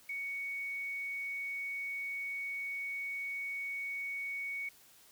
sine tone, 2230 Hz, C#7, 10 cents sharp, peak -36 dBFS, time 0.09-4.69 s, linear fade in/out 5 ms, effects white hiss -61 dBFS RMS until 5.11 s

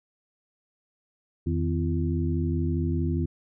harmonic tone with a mistuned harmonic, 84.8 Hz, E2, 50 cents sharp, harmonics 1 / 2 / 3 / 4, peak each -26 / -29 / -31 / -32 dBFS, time 1.46-3.26 s, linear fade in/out 10 ms, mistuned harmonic 2, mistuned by -130 cents, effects none

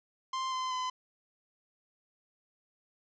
45% pulse tone with pitch steps, 1046.5 / 1031.5 / 1016.7 Hz, C6 / C6 / B5, 0 / -25 / +50 cents, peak -32 dBFS, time 0.33-0.9 s, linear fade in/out 5 ms, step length 190 ms, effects resampled to 16000 Hz

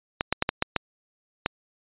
clicks, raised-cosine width 0.3 ms, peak -6 dBFS, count 7, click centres 0.209 / 0.326 / 0.424 / 0.491 / 0.624 / 0.763 / 1.461 s, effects resampled to 8000 Hz

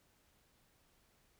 silence, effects pink hiss -72 dBFS RMS until 1.39 s

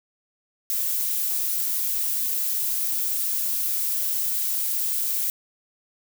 violet noise, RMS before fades -25 dBFS, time 0.7-5.3 s, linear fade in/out 0 ms, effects none

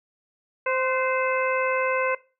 harmonic tone with a mistuned harmonic, 520 Hz, C5, 11 cents flat, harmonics 1 / 2 / 3 / 4 / 5, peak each -25 / -28 / -30 / -31 / -32 dBFS, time 0.66-2.15 s, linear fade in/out 5 ms, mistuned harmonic 3, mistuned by -42 cents, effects noise-tail reverb RT60 0.3 s tail -18 dB re dry

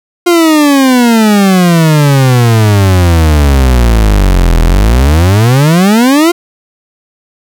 40% pulse exponential two-way sweep, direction down then up, 354.7 to 39.83 to 354.7 Hz, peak -3 dBFS, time 0.26-6.32 s, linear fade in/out 10 ms, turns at 4.62 s, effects none

